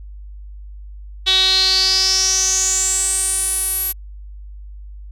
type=tone with band-pass filter sweep; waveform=sawtooth; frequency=378.9 Hz; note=F#4; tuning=41 cents sharp; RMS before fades=-17 dBFS; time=1.26-3.93 s; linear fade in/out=20 ms; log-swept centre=3600 to 12000 Hz; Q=9.1; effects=added 50 Hz sine -32 dBFS peak until 5.11 s